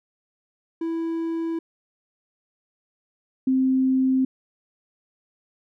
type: tone pair in turn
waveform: triangle / sine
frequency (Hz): 329.6 / 261.6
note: E4 / C4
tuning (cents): 0 / 0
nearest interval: major third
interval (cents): 400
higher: first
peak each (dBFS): -22 / -17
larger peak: second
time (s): 0.81-1.59 / 3.47-4.25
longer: neither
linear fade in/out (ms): 5
effects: none